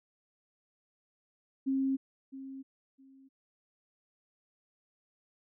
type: tone with echo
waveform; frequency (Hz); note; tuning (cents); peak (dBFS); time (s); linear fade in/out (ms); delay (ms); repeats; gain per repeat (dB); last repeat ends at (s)
sine; 268.3; C4; +44; -27; 1.66-1.97; 20; 660; 2; -14; 3.29
effects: none